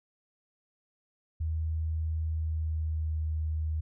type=tone with pitch glide; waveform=sine; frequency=79.6 to 78.32 Hz; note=D#2 to D#2; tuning=+40 to +12 cents; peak=-28 dBFS; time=1.4-3.81 s; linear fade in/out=10 ms; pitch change=-28 cents; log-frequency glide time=2.25-3.2 s; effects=none